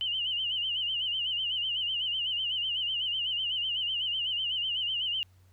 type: tone with vibrato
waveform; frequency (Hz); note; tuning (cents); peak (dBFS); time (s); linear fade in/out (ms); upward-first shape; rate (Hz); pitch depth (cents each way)
sine; 2960; F#7; 0; -28; 0.01-5.23; 0; sine; 8; 100
effects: added 92 Hz sine -57 dBFS peak until 5.52 s + pink hiss -69 dBFS RMS until 5.52 s